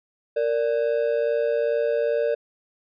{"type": "ring-modulated tone", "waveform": "triangle", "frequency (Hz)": 523.3, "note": "C5", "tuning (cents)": 0, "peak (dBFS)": -15, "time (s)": [0.36, 2.35], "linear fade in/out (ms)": 10, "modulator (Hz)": 61.2, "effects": ["resampled to 11025 Hz"]}